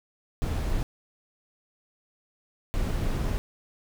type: noise bursts at uneven times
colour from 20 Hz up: brown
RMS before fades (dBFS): -27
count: 2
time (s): 0.42-0.83 / 2.74-3.38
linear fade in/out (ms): 0
effects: none